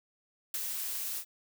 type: noise with ADSR envelope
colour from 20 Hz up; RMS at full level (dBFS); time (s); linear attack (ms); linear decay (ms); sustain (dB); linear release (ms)
blue; -33; 0.54-1.25; 3; 34; -3; 74
effects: none